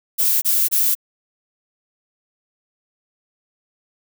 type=noise bursts; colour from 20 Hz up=violet; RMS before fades=-17 dBFS; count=3; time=0.18-0.952 s; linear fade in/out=20 ms; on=240 ms; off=26 ms; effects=none